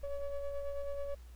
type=ring-modulated tone; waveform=triangle; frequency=284.6 Hz; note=C#4; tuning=46 cents sharp; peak=-30 dBFS; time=0.03-1.15 s; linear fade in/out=10 ms; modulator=280 Hz; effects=added 60 Hz sine -49 dBFS peak until 1.35 s + pink hiss -65 dBFS RMS until 1.35 s